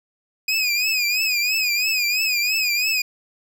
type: tone with vibrato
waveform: 25% pulse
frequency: 2487 Hz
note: D#7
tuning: 1 cent flat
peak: -15 dBFS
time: 0.48-3.02 s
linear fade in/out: 5 ms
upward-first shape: triangle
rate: 3 Hz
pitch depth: 110 cents each way
effects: none